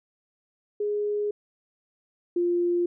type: tone pair in turn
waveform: sine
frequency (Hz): 415.3 / 349.2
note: G#4 / F4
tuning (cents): 0 / 0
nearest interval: minor third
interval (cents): 300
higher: first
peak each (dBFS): -24 / -21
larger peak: second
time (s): 0.8-1.31 / 2.36-2.86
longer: first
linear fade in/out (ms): 5
effects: none